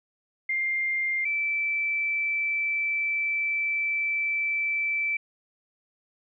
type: tone pair in turn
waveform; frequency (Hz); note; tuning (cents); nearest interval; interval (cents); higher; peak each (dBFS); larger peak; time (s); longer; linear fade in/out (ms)
sine; 2107 / 2324; C7 / D7; +12 / -19; major second; 169; second; -24; neither; 0.49-1.25 / 1.25-5.17; second; 5
effects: none